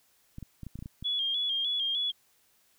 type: clicks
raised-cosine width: 5 ms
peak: -28 dBFS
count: 9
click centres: 0.384 / 0.427 / 0.633 / 0.667 / 0.756 / 0.79 / 0.825 / 0.859 / 1.026 s
type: tone with vibrato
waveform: sine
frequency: 3304 Hz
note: G#7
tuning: 10 cents flat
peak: -27 dBFS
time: 1.04-2.12 s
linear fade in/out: 20 ms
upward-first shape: square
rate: 3.3 Hz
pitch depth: 48 cents each way
effects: white hiss -67 dBFS RMS until 2.78 s